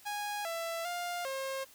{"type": "tone with pitch steps", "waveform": "sawtooth", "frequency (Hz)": [826, 666, 703, 536], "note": ["G#5", "E5", "F5", "C5"], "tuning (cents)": [-10, 18, 11, 42], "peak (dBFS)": -31, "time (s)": [0.05, 1.65], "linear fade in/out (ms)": 20, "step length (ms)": 400, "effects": ["white hiss -58 dBFS RMS until 1.74 s"]}